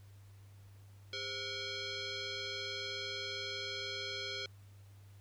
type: tone with frequency modulation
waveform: sine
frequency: 523.3 Hz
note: C5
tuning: in tune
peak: -38 dBFS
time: 1.13-4.46 s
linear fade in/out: 2 ms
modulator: 927 Hz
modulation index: 4.8
effects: added 99 Hz sine -54 dBFS peak until 5.2 s + pink hiss -68 dBFS RMS until 5.2 s